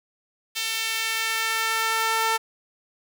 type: tone with high-pass filter sweep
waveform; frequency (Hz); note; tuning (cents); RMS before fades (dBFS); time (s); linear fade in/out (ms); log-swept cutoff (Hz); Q
sawtooth; 447.6; A4; +30; -25; 0.55-2.38; 20; 3000 to 930; 1.3
effects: none